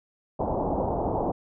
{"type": "low-pass noise", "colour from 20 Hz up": "white", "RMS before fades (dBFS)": -27, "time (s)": [0.39, 1.32], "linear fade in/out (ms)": 10, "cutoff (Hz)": 890, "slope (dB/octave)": 48, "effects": []}